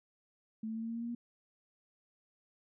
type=tone with pitch steps; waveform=sine; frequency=220 / 222.4 / 224.9 / 227.4 / 229.9 / 232.4 / 235 / 237.6 Hz; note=A3 / A3 / A3 / A#3 / A#3 / A#3 / A#3 / A#3; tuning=0 / +19 / +38 / -43 / -24 / -5 / +14 / +33 cents; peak=-36 dBFS; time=0.63-1.15 s; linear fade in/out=5 ms; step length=65 ms; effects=none